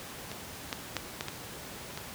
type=clicks; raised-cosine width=0.2 ms; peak=-22 / -14 / -12 / -15 / -17 / -20 dBFS; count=6; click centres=0.316 / 0.728 / 0.967 / 1.209 / 1.284 / 1.975 s; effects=pink hiss -43 dBFS RMS until 2.14 s + high-pass 80 Hz 12 dB/octave